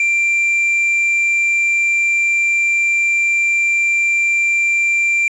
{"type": "tone", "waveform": "triangle", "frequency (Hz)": 2364, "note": "D7", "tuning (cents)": 11, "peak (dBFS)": -11, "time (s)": [0, 5.28], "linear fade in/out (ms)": 2, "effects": ["resampled to 22050 Hz", "7-bit"]}